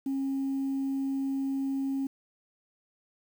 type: tone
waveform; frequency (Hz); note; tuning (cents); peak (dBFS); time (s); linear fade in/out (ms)
sine; 271.3; C#4; -37; -26; 0.06-2.07; 5
effects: tanh soft clip ceiling -25 dBFS + 9-bit